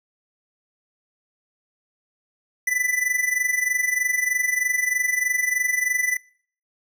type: tone with amplitude modulation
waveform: square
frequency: 1992 Hz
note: B6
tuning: 14 cents sharp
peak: -18 dBFS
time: 2.67-6.17 s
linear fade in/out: 5 ms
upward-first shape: sine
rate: 23.2 Hz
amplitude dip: 75%
effects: noise-tail reverb RT60 0.5 s tail -23 dB re dry